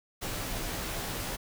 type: noise with comb filter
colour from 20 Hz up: pink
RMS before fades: -35 dBFS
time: 0.21-1.37 s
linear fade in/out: 20 ms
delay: 14 ms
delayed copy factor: -0.65
effects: none